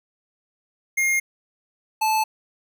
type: tone pair in turn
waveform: square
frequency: 2130 / 872.1 Hz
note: C7 / A5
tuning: +30 / -16 cents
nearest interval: octave + minor third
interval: 1546 cents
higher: first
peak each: -19 dBFS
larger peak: neither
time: 0.97-1.2 / 2.01-2.24 s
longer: neither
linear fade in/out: 10 ms
effects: none